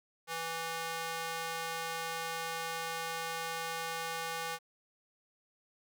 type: tone with high-pass filter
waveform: square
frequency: 164.81 Hz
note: E3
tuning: in tune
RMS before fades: -38 dBFS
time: 0.27-4.59 s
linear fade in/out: 50 ms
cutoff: 830 Hz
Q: 0.89
effects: none